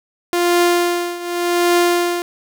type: tone with tremolo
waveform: sawtooth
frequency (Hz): 349.2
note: F4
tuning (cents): 0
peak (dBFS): -7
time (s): 0.33-2.22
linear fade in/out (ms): 0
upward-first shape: triangle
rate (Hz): 0.87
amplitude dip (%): 85
effects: none